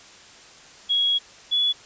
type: tone pair in turn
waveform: sine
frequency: 3322 / 3409 Hz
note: G#7 / G#7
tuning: 0 / +45 cents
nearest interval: unison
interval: 45 cents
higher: second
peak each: -18 dBFS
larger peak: neither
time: 0.89-1.19 / 1.51-1.73 s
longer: first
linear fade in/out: 20 ms
effects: white hiss -47 dBFS RMS until 1.85 s + resampled to 16000 Hz